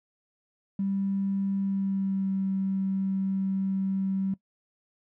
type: tone with pitch glide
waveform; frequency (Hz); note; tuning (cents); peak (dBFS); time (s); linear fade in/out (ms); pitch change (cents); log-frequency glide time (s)
triangle; 196 to 192.63; G3 to G3; 0 to -30; -21; 0.79-4.34; 5; -30; 1.59-2.33
effects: noise-tail reverb RT60 0.1 s tail -23 dB re dry + tanh soft clip ceiling -23 dBFS